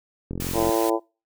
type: click train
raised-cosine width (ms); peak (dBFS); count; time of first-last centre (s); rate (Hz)
3; -17; 18; 0.31-0.693; 44.4
type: noise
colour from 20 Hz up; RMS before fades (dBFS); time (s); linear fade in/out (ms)
white; -33; 0.4-0.9; 5
type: harmonic tone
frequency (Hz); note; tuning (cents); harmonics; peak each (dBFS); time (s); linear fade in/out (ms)
112.3; A2; +36; 3 / 4 / 5 / 6 / 7 / 8 / 9; -23 / -25 / -27 / -29 / -30 / -31 / -32; 0.53-1; 50
effects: noise-tail reverb RT60 0.3 s tail -23 dB re dry

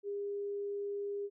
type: tone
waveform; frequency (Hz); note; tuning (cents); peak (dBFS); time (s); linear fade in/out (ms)
sine; 404.6; G#4; -45; -35; 0.03-1.3; 50
effects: none

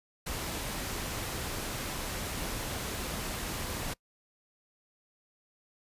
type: noise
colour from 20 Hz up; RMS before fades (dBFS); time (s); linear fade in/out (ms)
pink; -36; 0.26-3.94; 10
effects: noise-tail reverb RT60 0.1 s tail -24 dB re dry + resampled to 32000 Hz

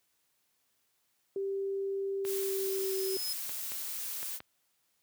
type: tone with pitch glide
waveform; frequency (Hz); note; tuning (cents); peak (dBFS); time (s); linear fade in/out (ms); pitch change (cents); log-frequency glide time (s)
sine; 392 to 383; G4 to G4; 0 to -40; -31; 1.36-3.17; 2; -40; 2.18-3.04
type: noise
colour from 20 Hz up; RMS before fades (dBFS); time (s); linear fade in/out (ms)
blue; -38; 2.24-4.4; 50
type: clicks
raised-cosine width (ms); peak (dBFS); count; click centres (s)
0.3; -27; 5; 2.251 / 3.494 / 3.719 / 4.229 / 4.404
type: tone with exponential growth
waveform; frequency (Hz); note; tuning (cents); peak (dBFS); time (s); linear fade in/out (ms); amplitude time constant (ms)
35% pulse; 5120; D#8; +49; -30; 2.27-3.33; 5; 230
effects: white hiss -75 dBFS RMS until 5.02 s + high-pass 60 Hz 12 dB/octave

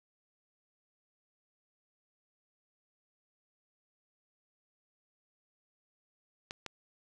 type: clicks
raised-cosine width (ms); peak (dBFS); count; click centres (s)
0.2; -22; 2; 6.509 / 6.663
effects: none

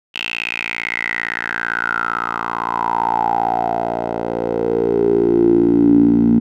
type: tone with band-pass filter sweep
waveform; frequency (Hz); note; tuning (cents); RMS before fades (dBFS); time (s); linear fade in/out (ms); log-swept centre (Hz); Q
10% pulse; 57.7; A#1; -17; -17; 0.14-6.4; 20; 2900 to 240; 8
effects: none

